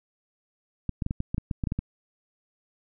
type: clicks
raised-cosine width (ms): 5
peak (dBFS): -15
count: 12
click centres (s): 0.893 / 1.022 / 1.064 / 1.109 / 1.204 / 1.345 / 1.381 / 1.512 / 1.638 / 1.672 / 1.721 / 1.79
effects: none